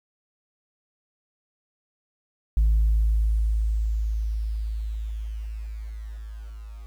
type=tone with level ramp; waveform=sine; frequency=54.1 Hz; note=A1; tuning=29 cents flat; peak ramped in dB=-14 to -37 dBFS; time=2.57-6.86 s; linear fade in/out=0 ms; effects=tanh soft clip ceiling -14 dBFS + 9-bit

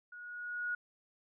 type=tone with level ramp; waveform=sine; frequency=1451 Hz; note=F#6; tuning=34 cents flat; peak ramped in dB=-47 to -32 dBFS; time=0.12-0.75 s; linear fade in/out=5 ms; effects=none

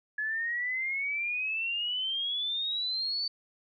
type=exponential sweep; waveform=sine; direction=up; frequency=1699 to 4560 Hz; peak=-29 dBFS; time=0.18-3.28 s; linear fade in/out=5 ms; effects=none

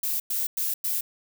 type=noise bursts; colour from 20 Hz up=violet; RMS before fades=-27 dBFS; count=4; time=0.03-1.01 s; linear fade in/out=5 ms; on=170 ms; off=100 ms; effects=none

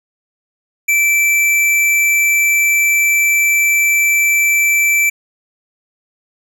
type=tone; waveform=square; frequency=2330 Hz; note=D7; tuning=14 cents flat; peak=-11 dBFS; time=0.88-5.1 s; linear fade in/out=10 ms; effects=none

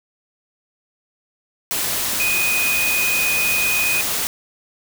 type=tone in noise; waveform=sine; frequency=2489 Hz; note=D#7; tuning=in tune; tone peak=-18 dBFS; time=2.2-4.01 s; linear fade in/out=0 ms; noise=white; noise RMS=-22 dBFS; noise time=1.71-4.27 s; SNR=+1 dB; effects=none

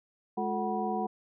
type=tone cluster; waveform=sine; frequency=210.8 / 357.8 / 442.2 / 746 / 972 Hz; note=G#3 / F4 / A4 / F#5 / B5; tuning=+26 / +42 / +9 / +14 / -28 cents; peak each=-34 / -37 / -37 / -32 / -38 dBFS; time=0.37-1.07 s; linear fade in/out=10 ms; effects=none

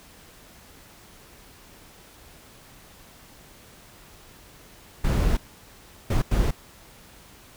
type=noise bursts at uneven times; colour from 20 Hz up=brown; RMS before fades=-21 dBFS; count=3; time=5.04-5.37 / 6.1-6.22 / 6.31-6.51 s; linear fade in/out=5 ms; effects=pink hiss -50 dBFS RMS until 7.56 s

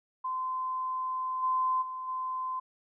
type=tone with level steps; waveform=sine; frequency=1031 Hz; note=C6; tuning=26 cents flat; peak=-30 / -25 / -35 / -31 dBFS; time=0.24-2.6 s; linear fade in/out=10 ms; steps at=1.42 / 1.81 / 2.07 s; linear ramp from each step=20 ms; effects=none

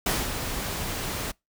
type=noise with ADSR envelope; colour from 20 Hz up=pink; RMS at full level=-24 dBFS; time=0.06-1.32 s; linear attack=4 ms; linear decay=210 ms; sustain=-7 dB; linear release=16 ms; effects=noise-tail reverb RT60 0.2 s tail -25 dB re dry

